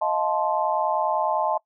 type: chord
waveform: sine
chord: F dominant seventh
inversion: third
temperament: just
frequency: 628.6 / 698.5 / 873.1 / 1047.7 Hz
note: Eb5 / F5 / A5 / C6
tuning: +18 / 0 / -14 / +2 cents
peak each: -26 / -29 / -24 / -28 dBFS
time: 0.01-1.58 s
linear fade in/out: 10 ms
effects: noise-tail reverb RT60 0.1 s tail -22 dB re dry